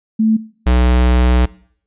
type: tone pair in turn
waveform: sine / square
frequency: 220 / 61.74 Hz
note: A3 / B1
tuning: 0 / 0 cents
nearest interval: octave + minor seventh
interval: 2200 cents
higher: first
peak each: -10 dBFS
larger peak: neither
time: 0.19-0.37 / 0.66-1.46 s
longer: second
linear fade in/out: 10 ms
effects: noise-tail reverb RT60 0.6 s tail -21 dB re dry + resampled to 8000 Hz